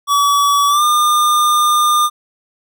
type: tone with pitch glide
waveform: square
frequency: 1140 to 1206.4 Hz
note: C#6 to D6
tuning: +48 to +46 cents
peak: -11 dBFS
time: 0.07-2.1 s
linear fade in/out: 50 ms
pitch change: +98 cents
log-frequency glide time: 0.68-0.83 s
effects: none

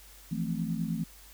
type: chord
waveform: sine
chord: F major seventh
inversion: third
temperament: equal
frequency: 164.81 / 174.61 / 220 / 261.6 Hz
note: E3 / F3 / A3 / C4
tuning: 0 / 0 / 0 / 0 cents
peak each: -33 / -35 / -34 / -39 dBFS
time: 0.31-1.04 s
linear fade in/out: 10 ms
effects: added 50 Hz sine -54 dBFS peak until 1.33 s + white hiss -54 dBFS RMS until 1.33 s

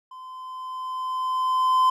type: tone with level ramp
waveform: triangle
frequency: 1028 Hz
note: C6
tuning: 31 cents flat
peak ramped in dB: -37 to -13 dBFS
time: 0.11-1.9 s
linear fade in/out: 5 ms
effects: none

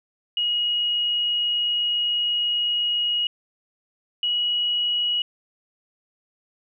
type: tone pair in turn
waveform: sine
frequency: 2893 / 2913 Hz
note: F#7 / F#7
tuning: -40 / -28 cents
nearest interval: unison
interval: 12 cents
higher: second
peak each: -20 dBFS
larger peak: neither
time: 0.37-3.27 / 4.23-5.22 s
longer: first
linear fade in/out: 2 ms
effects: none

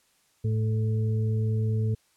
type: harmonic tone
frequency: 109.4 Hz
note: A2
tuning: 9 cents flat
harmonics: 1 / 2 / 4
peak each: -23 / -35 / -36 dBFS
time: 0.44-1.95 s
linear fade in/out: 10 ms
effects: white hiss -66 dBFS RMS until 2.16 s + low-pass 11000 Hz 12 dB/octave

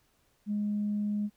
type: tone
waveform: sine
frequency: 207.7 Hz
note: G#3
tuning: in tune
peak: -27 dBFS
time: 0.46-1.3 s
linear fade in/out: 50 ms
effects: tanh soft clip ceiling -23 dBFS + pink hiss -70 dBFS RMS until 1.36 s

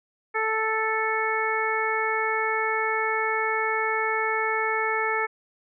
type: harmonic tone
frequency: 440 Hz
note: A4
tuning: in tune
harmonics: 1 / 2 / 3 / 4 / 5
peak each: -29 / -29 / -29 / -29 / -29 dBFS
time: 0.34-5.27 s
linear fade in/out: 20 ms
effects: none

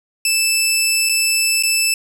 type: tone with dropouts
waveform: 15% pulse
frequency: 2637 Hz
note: E7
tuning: in tune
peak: -7 dBFS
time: 0.25-1.94 s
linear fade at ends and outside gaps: 2 ms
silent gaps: 1.09-1.094 / 1.626-1.634 s
effects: none

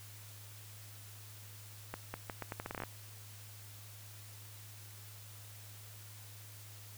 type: accelerating click train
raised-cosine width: 0.5 ms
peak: -24 dBFS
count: 13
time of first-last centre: 1.94-2.836 s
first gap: 200 ms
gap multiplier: 0.79
effects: added 104 Hz sine -52 dBFS peak until 6.97 s + white hiss -55 dBFS RMS until 6.97 s

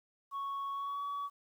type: tone with pitch glide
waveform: sine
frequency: 1108.7 to 1134.6 Hz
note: C#6 to C#6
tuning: 0 to +40 cents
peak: -33 dBFS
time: 0.31-1.3 s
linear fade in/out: 50 ms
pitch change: +40 cents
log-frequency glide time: 0.72-1.03 s
effects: tanh soft clip ceiling -34 dBFS + 11-bit

